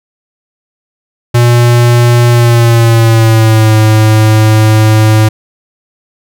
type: tone with pitch glide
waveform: square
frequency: 120 to 108.78 Hz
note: B2 to A2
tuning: -49 to -19 cents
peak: -4 dBFS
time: 1.34-5.29 s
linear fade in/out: 10 ms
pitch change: -170 cents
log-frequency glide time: 2.3-3.75 s
effects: none